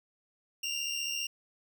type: tone pair together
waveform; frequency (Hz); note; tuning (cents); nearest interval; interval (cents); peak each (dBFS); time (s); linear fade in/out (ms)
25% pulse; 2738 / 2813; F7 / F7; -35 / +12; unison; 47; -33 / -30; 0.63-1.27; 5
effects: none